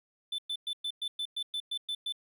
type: tone bursts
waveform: triangle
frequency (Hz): 3520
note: A7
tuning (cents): 0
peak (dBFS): -30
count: 11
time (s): 0.32-2.124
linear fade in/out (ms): 5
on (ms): 64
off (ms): 110
effects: none